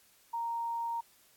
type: tone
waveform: sine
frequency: 930 Hz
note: A#5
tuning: 4 cents flat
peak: -32 dBFS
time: 0.33-1.01 s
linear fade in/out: 10 ms
effects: white hiss -64 dBFS RMS until 1.36 s + AAC 64 kbps